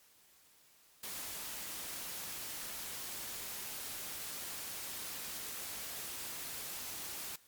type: noise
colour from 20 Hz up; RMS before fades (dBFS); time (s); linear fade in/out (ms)
white; -43; 1.03-7.36; 5
effects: white hiss -65 dBFS RMS until 7.47 s + MP3 96 kbps